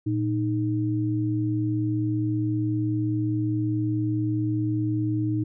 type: tone pair together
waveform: sine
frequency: 114.89 / 310.1 Hz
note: A#2 / D#4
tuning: -25 / -6 cents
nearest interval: octave + perfect fourth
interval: 1719 cents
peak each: -25 dBFS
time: 0.06-5.44 s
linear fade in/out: 10 ms
effects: none